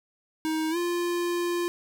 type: tone with pitch glide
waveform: square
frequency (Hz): 315.7 to 348.3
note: D#4 to F4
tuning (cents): +25 to -5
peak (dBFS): -26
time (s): 0.45-1.68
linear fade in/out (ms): 0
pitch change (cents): +170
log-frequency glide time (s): 0.7-0.77
effects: none